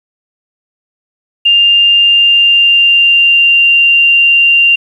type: tone with pitch glide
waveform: sine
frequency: 2800 to 2779 Hz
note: F7 to F7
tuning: +4 to -9 cents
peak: -4 dBFS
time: 1.45-4.76 s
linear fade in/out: 10 ms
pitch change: -13 cents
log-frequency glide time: 2.01-3.69 s
effects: 7-bit